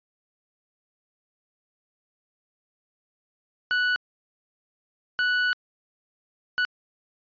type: tone bursts at uneven times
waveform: 40% pulse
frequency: 1480 Hz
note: F#6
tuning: in tune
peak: -20 dBFS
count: 3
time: 3.71-3.96 / 5.19-5.53 / 6.58-6.65 s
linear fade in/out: 0 ms
effects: resampled to 11025 Hz